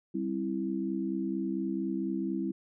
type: chord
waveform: sine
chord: C major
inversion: second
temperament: equal with one note detuned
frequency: 196 / 265.3 / 329.6 Hz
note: G3 / C4 / E4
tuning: 0 / +24 / 0 cents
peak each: -34 / -35 / -33 dBFS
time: 0.14-2.52 s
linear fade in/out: 10 ms
effects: none